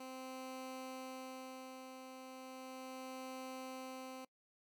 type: tone with tremolo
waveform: 15% pulse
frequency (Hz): 260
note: C4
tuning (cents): -11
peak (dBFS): -39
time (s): 0-4.25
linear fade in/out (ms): 5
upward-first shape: sine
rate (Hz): 0.36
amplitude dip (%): 45
effects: noise-tail reverb RT60 0.1 s tail -23 dB re dry